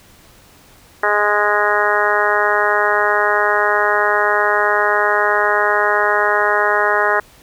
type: harmonic tone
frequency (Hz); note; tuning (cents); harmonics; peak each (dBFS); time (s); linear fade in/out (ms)
207.7; G#3; 0; 2 / 3 / 4 / 5 / 6 / 7 / 8 / 9; -21 / -21 / -21 / -21 / -21 / -21 / -21 / -21; 1.03-7.2; 5
effects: pink hiss -47 dBFS RMS until 7.42 s

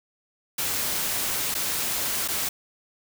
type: noise with dropouts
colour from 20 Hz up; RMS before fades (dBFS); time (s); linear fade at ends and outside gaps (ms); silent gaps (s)
white; -27; 0.58-2.49; 5; 1.543-1.549 / 2.278-2.284
effects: none

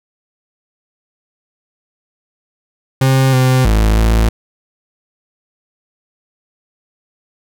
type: tone with pitch steps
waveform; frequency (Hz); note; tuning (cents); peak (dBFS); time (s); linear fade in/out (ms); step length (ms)
40% pulse; 132.8 / 129 / 53.6 / 55.5; C3 / C3 / A1 / A1; +26 / -24 / -45 / +16; -8; 3.01-4.29; 5; 320
effects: none

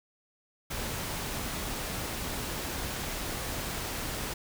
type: noise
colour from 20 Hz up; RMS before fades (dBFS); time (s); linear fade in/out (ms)
pink; -35; 0.7-4.34; 10
effects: none

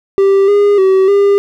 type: tone with pitch steps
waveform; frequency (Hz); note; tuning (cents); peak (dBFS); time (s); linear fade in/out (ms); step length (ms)
triangle; 392.1 / 408 / 381.2 / 401.3; G4 / G#4 / G4 / G4; 0 / -31 / -48 / +41; -4; 0.18-1.38; 0; 300
effects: none

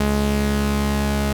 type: tone pair together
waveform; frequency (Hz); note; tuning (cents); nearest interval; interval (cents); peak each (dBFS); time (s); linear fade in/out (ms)
sawtooth; 70.08 / 210; C#2 / G#3; +19 / +19; octave + perfect fifth; 1900; -17; 0-1.33; 5
effects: none

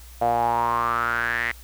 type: tone with band-pass filter sweep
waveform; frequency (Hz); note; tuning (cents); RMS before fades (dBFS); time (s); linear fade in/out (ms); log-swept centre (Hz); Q
sawtooth; 117.9; A#2; +20; -23; 0.21-1.52; 10; 680 to 2000; 7.6
effects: added 60 Hz sine -42 dBFS peak until 1.63 s + white hiss -49 dBFS RMS until 1.63 s

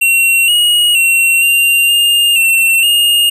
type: tone with pitch steps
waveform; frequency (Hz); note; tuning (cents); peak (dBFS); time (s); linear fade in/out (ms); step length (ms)
square; 2734 / 2887 / 2727 / 2777 / 2818 / 2704 / 2840; F7 / F#7 / F7 / F7 / F7 / E7 / F7; -37 / -43 / -42 / -10 / +15 / +43 / +28; -8; 0.01-3.3; 10; 470
effects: none

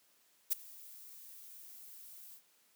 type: noise with ADSR envelope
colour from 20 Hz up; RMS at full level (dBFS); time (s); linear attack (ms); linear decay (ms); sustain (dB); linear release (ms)
violet; -29; 0.5-2.42; 23; 13; -24; 83
effects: white hiss -70 dBFS RMS until 2.75 s + high-pass 150 Hz 12 dB/octave

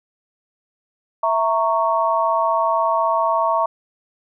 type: chord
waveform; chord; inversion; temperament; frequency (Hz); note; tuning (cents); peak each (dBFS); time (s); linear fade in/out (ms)
sine; A# diminished; second; equal with one note detuned; 659.3 / 924.8 / 1108.7; E5 / A#5 / C#6; 0 / -14 / 0; -20; 1.23-3.66; 5
effects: none

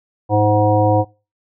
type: harmonic tone with a mistuned harmonic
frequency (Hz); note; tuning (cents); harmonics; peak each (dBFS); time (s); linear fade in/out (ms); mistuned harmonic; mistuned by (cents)
105.5; G#2; +28; 1 / 3 / 5 / 7 / 9; -16 / -19 / -17 / -17 / -21; 0.29-1.05; 50; 5; -22
effects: noise-tail reverb RT60 0.3 s tail -22 dB re dry

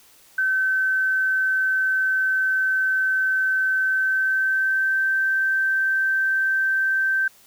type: tone with pitch glide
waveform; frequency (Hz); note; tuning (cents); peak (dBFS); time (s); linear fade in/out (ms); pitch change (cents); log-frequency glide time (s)
sine; 1535 to 1555.5; G6 to G6; -37 to -14; -18; 0.38-7.28; 5; +23; 3.8-5.06
effects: white hiss -53 dBFS RMS until 7.46 s

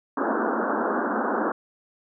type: band-pass noise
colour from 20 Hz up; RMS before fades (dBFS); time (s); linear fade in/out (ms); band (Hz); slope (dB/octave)
pink; -25; 0.17-1.52; 5; 210 to 1600; 96
effects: none

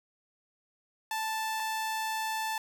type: tone pair in turn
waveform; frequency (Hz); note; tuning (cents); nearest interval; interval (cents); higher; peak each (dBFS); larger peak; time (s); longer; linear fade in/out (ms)
sawtooth; 880 / 880; A5 / A5; 0 / 0; unison; 0; neither; -27; neither; 1.11-1.6 / 1.6-2.58; second; 2
effects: none

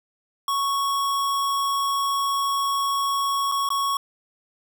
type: tone with dropouts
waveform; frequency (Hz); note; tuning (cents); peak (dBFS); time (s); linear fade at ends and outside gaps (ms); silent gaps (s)
square; 1108.7; C#6; 0; -22; 0.48-3.97; 2; 3.516-3.52 / 3.69-3.703
effects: none

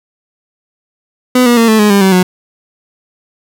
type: tone with pitch steps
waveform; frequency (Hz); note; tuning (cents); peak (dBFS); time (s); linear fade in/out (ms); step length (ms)
30% pulse; 251.3 / 240.1 / 229.4 / 219.1 / 209.4 / 200 / 191.11 / 182.59; B3 / B3 / A#3 / A3 / G#3 / G3 / G3 / F#3; +30 / -49 / -28 / -7 / +15 / +35 / -44 / -23; -3; 1.35-2.23; 5; 110
effects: none

